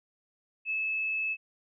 sine tone, 2604 Hz, E7, 22 cents flat, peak -28 dBFS, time 0.65-1.37 s, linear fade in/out 50 ms, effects none

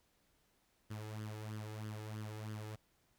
sawtooth tone with flanger, 107.5 Hz, A2, 40 cents flat, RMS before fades -45 dBFS, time 0.9-2.76 s, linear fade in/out 10 ms, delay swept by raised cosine 0.61 to 2.41 ms, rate 3.1 Hz, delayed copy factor +0.65, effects pink hiss -75 dBFS RMS until 3.18 s

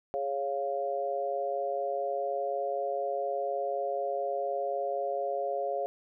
sine chord, Db major, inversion second, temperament equal, 415.3 / 554.4 / 698.5 Hz, Ab4 / Db5 / F5, 0 / 0 / 0 cents, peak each -36 / -32 / -33 dBFS, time 0.14-5.86 s, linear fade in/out 0 ms, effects none

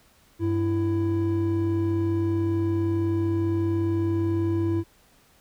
triangle tone pair together, 98.17 / 332.3 Hz, G2 / E4, +3 / +14 cents, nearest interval octave + major sixth, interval 2111 cents, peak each -23 / -21 dBFS, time 0.39-4.84 s, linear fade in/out 50 ms, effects tanh soft clip ceiling -13 dBFS + pink hiss -59 dBFS RMS until 5.4 s

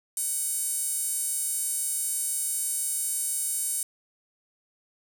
sawtooth tone with high-pass filter, 754 Hz, F#5, 32 cents sharp, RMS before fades -29 dBFS, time 0.17-3.83 s, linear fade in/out 2 ms, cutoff 9000 Hz, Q 4.3, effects none

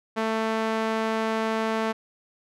sawtooth tone with band-pass filter, 221.8 Hz, A3, 14 cents sharp, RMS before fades -26 dBFS, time 0.16-1.93 s, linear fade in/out 20 ms, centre 970 Hz, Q 0.57, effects none

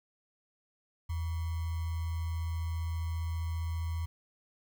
sine tone with sample-and-hold, 82.41 Hz, E2, in tune, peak -31 dBFS, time 1.09-4.06 s, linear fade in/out 10 ms, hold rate 1050 Hz, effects none

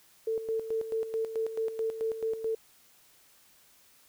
sine tone with tremolo, 446.4 Hz, A4, 25 cents sharp, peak -27 dBFS, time 0.27-2.55 s, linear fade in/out 5 ms, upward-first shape square, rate 4.6 Hz, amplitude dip 65%, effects white hiss -61 dBFS RMS until 4.08 s

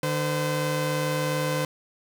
sawtooth tone pair together, 150 / 512.8 Hz, D3 / C5, +37 / -35 cents, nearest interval octave + major sixth, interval 2128 cents, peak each -23 dBFS, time 0.03-1.65 s, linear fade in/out 2 ms, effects none

